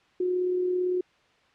sine tone with amplitude modulation, 362.8 Hz, F#4, 34 cents flat, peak -22 dBFS, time 0.2-1.01 s, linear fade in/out 5 ms, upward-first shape sine, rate 37.8 Hz, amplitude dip 30%, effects white hiss -62 dBFS RMS until 1.54 s + low-pass 3000 Hz 12 dB/octave

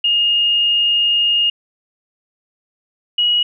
sine tone pair in turn, 2844 / 2904 Hz, F7 / F#7, +31 / -33 cents, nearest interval unison, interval 36 cents, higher second, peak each -12 dBFS, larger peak neither, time 0.04-1.5 / 3.18-3.43 s, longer first, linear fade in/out 5 ms, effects none

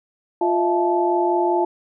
sine tone cluster, 350.5 / 632 / 677 / 870 Hz, F4 / D#5 / E5 / A5, +6 / +27 / +46 / -20 cents, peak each -19 / -28 / -24 / -21 dBFS, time 0.41-1.65 s, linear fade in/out 5 ms, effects none

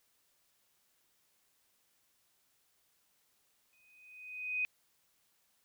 sine tone with exponential growth, 2500 Hz, D#7, 8 cents sharp, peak -29 dBFS, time 3.73-4.65 s, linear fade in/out 0 ms, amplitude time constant 200 ms, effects white hiss -74 dBFS RMS until 5.64 s

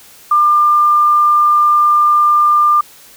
sine tone, 1197 Hz, D6, 33 cents sharp, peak -7 dBFS, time 0.31-2.81 s, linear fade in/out 5 ms, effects white hiss -41 dBFS RMS until 3.16 s

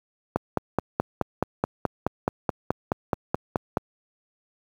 click train, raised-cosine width 1 ms, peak -7 dBFS, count 17, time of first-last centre 0.36-3.772 s, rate 4.69 Hz, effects high-pass 80 Hz 12 dB/octave + 8-bit

